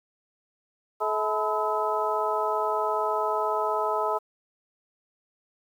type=harmonic tone with a mistuned harmonic; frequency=214.7 Hz; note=A3; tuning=42 cents flat; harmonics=2 / 3 / 4 / 5 / 6; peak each=-30 / -30 / -30 / -30 / -30 dBFS; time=1-4.19 s; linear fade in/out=20 ms; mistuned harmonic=5; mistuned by=-110 cents; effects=9-bit